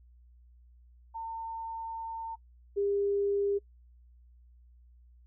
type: tone pair in turn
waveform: sine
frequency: 905 / 402.2 Hz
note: A5 / G4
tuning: +48 / +44 cents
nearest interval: octave + major second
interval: 1404 cents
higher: first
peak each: -35 / -26 dBFS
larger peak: second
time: 1.14-2.36 / 2.76-3.59 s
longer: first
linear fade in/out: 20 ms
effects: noise-tail reverb RT60 0.1 s tail -24 dB re dry + added 60 Hz sine -55 dBFS peak until 5.26 s